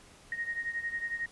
sine beating tone pair, 1864.7 / 1875.7 Hz, A#6 / A#6, 0 / +10 cents, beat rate 11 Hz, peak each -34 / -38 dBFS, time 0.32-1.26 s, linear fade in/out 2 ms, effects pink hiss -56 dBFS RMS until 1.31 s + resampled to 24000 Hz

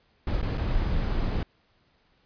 brown noise with dropouts, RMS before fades -26 dBFS, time 0.27-1.43 s, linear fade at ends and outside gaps 2 ms, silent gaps 0.416-0.427 / 0.575-0.579 s, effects pink hiss -66 dBFS RMS until 2.25 s + resampled to 11025 Hz

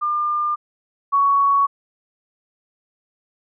sine tone pair in turn, 1200 / 1118 Hz, D6 / C#6, +37 / +14 cents, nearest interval minor second, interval 123 cents, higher first, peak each -18 / -13 dBFS, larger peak second, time 0.01-0.56 / 1.12-1.67 s, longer neither, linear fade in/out 20 ms, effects none

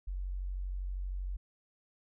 sine tone, 46.35 Hz, F#1, 4 cents sharp, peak -34 dBFS, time 0.07-1.37 s, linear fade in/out 10 ms, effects none

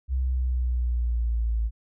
sine linear sweep, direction down, 65.3 to 55 Hz, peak -22 dBFS, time 0.08-1.71 s, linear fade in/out 50 ms, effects none

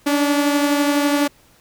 sawtooth beating tone pair, 287.1 / 299.1 Hz, D4 / D4, -39 / +32 cents, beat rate 12 Hz, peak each -12 / -20 dBFS, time 0.06-1.28 s, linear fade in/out 10 ms, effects pink hiss -53 dBFS RMS until 1.6 s

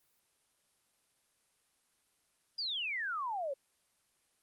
sine exponential sweep, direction down, 4978 to 525 Hz, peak -34 dBFS, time 2.58-3.54 s, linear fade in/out 10 ms, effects white hiss -74 dBFS RMS until 4.42 s + Opus 24 kbps

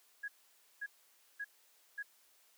sine tone bursts, 1661.2 Hz, G#6, in tune, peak -38 dBFS, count 4, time 0.23-2.028 s, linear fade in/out 10 ms, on 52 ms, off 530 ms, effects white hiss -68 dBFS RMS until 2.57 s + high-pass 400 Hz 12 dB/octave

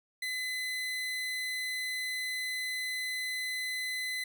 30% pulse tone, 2020 Hz, B6, 39 cents sharp, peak -30 dBFS, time 0.22-4.24 s, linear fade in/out 5 ms, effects none

